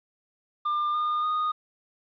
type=tone with pitch steps; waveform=triangle; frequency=1198 / 1216.1 / 1234.5 Hz; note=D6 / D#6 / D#6; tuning=+34 / -40 / -14 cents; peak=-22 dBFS; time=0.65-1.52 s; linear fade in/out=10 ms; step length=290 ms; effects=resampled to 11025 Hz + 10-bit